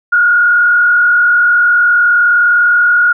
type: tone with frequency modulation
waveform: sine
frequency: 1433 Hz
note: F6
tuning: 44 cents sharp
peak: -6 dBFS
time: 0.12-3.13 s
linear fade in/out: 10 ms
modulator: 39.5 Hz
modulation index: 0.86
effects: none